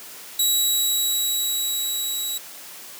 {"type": "tone with level ramp", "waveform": "15% pulse", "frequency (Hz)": 3876, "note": "B7", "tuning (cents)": -33, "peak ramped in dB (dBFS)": [-10, -18], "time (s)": [0.39, 2.38], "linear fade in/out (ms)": 5, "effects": ["white hiss -40 dBFS RMS until 2.99 s", "high-pass 200 Hz 12 dB/octave"]}